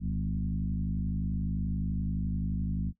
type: tone with frequency modulation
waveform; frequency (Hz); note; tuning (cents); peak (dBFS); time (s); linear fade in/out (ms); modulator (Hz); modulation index
sine; 123.47; B2; 0; -28; 0-2.93; 50; 51.6; 1.9
effects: noise-tail reverb RT60 0.1 s tail -19 dB re dry